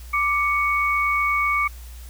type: tone pair together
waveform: sine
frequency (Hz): 1174.7 / 2228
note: D6 / C#7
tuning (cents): 0 / +8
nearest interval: major seventh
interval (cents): 1108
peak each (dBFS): -21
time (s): 0.13-1.68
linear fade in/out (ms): 10
effects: added 60 Hz sine -36 dBFS peak until 2.09 s + white hiss -48 dBFS RMS until 2.09 s